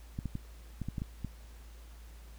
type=clicks; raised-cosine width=5 ms; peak=-23 dBFS; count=8; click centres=0.189 / 0.257 / 0.354 / 0.817 / 0.886 / 0.982 / 1.019 / 1.247 s; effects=added 56 Hz sine -48 dBFS peak until 2.38 s + pink hiss -60 dBFS RMS until 2.38 s